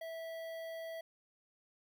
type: tone with notch filter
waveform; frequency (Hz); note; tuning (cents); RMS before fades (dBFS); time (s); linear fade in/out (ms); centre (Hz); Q
square; 655; E5; -11; -44; 0.01-1.01; 5; 7400; 0.62
effects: 12-bit